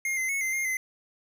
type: tone with pitch steps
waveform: square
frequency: 2130 / 2062 / 2198 / 2075 / 2124 / 2052 Hz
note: C7 / C7 / C#7 / C7 / C7 / C7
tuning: +30 / -26 / -15 / -15 / +25 / -34 cents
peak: -27 dBFS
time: 0.05-0.77 s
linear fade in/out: 2 ms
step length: 120 ms
effects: none